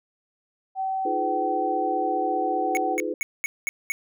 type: tone with pitch glide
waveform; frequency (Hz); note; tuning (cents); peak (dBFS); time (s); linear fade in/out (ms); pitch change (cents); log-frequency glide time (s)
sine; 765 to 758; G5 to F#5; -42 to +42; -24; 0.75-2.98; 50; -16; 1.68-2.43
type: chord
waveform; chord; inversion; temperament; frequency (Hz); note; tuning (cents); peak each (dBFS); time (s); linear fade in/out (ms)
sine; F half-diminished seventh; third; just; 314.3 / 349.2 / 419.1 / 502.9; Eb4 / F4 / Ab4 / Cb5; +18 / 0 / +16 / +31; -31; 1.05-3.14; 5
type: tone bursts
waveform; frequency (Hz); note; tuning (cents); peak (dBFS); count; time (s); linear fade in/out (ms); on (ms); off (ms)
square; 2217; C#7; 0; -24; 6; 2.75-3.92; 0; 20; 210
effects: none